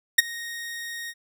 sawtooth tone with ADSR envelope, 1864.7 Hz, A#6, in tune, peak -6 dBFS, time 0.18-1.14 s, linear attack 8 ms, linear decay 19 ms, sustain -23 dB, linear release 48 ms, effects none

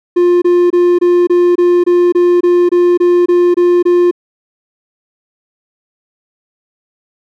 triangle tone bursts, 352.5 Hz, F4, 16 cents sharp, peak -4 dBFS, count 14, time 0.16-4.112 s, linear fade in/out 10 ms, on 260 ms, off 24 ms, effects none

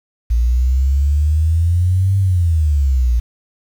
sine exponential two-way sweep, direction up then down, 57.1 to 98.5 to 57.1 Hz, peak -11 dBFS, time 0.3-3.2 s, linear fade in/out 10 ms, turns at 2.18 s, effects 7-bit

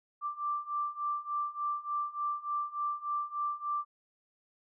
sine beating tone pair, 1174.7 / 1178.1 Hz, D6 / D6, 0 / +5 cents, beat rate 3.4 Hz, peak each -36 / -34 dBFS, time 0.21-3.85 s, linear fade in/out 50 ms, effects none

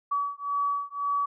sine beating tone pair, 1139 / 1140.9 Hz, C#6 / C#6, +47 / +50 cents, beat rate 1.9 Hz, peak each -29 dBFS, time 0.11-1.26 s, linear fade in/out 10 ms, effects none

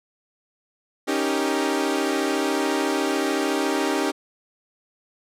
sawtooth chord, Eb dominant seventh, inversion third, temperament equal, 277.2 / 311.1 / 392 / 466.2 Hz, Db4 / Eb4 / G4 / Bb4, 0 / 0 / 0 / 0 cents, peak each -22 / -22 / -22 / -28 dBFS, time 1.07-4.12 s, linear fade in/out 20 ms, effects low-pass 11000 Hz 12 dB/octave

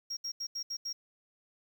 triangle tone bursts at uneven times, 5588 Hz, F8, in tune, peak -33 dBFS, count 6, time 0.1-0.17 / 0.24-0.32 / 0.4-0.47 / 0.55-0.63 / 0.7-0.77 / 0.85-0.93 s, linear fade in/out 10 ms, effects 10-bit

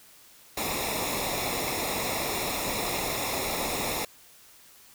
pink noise with comb filter, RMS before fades -30 dBFS, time 0.57-4.05 s, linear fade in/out 5 ms, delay 0.65 ms, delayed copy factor -0.75, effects white hiss -54 dBFS RMS until 4.94 s

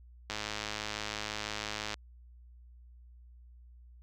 click train, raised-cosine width 0.2 ms, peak -18 dBFS, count 175, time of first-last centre 0.3-1.942 s, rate 106 Hz, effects added 60 Hz sine -52 dBFS peak until 4.02 s

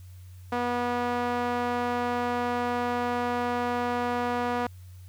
sawtooth tone with band-pass filter, 243 Hz, B3, 28 cents flat, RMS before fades -28 dBFS, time 0.52-4.67 s, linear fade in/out 5 ms, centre 890 Hz, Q 1, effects added 91 Hz sine -43 dBFS peak until 5.08 s + white hiss -61 dBFS RMS until 5.08 s

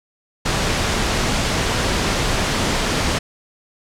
pink noise, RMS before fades -19 dBFS, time 0.45-3.19 s, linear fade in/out 10 ms, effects low-pass 7000 Hz 12 dB/octave

